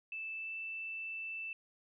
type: tone with pitch glide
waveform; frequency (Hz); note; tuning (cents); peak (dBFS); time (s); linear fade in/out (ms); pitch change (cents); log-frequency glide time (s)
sine; 2637 to 2652; E7 to E7; 0 to +10; -39; 0.12-1.53; 2; +10; 0.34-0.56
effects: none